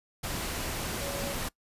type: tone in noise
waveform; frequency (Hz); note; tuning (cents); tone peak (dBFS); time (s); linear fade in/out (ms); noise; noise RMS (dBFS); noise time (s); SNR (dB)
sine; 561; C#5; +21; -36; 1.01-1.34; 10; pink; -34; 0.23-1.49; -5
effects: noise-tail reverb RT60 0.1 s tail -22 dB re dry + resampled to 32000 Hz